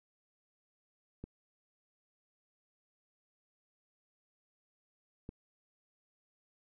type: clicks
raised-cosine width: 3 ms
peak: -30 dBFS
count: 2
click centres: 1.24 / 5.291 s
effects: none